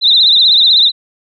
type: tone with vibrato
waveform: sine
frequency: 3827 Hz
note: A#7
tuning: 45 cents sharp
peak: -5 dBFS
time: 0.01-0.92 s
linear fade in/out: 50 ms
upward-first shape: triangle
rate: 16 Hz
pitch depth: 140 cents each way
effects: none